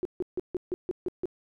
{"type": "tone bursts", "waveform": "sine", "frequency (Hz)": 362.4, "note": "F#4", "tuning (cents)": -36, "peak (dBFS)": -26, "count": 8, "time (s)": [0.03, 1.256], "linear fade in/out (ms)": 0, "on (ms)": 22, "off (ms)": 150, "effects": []}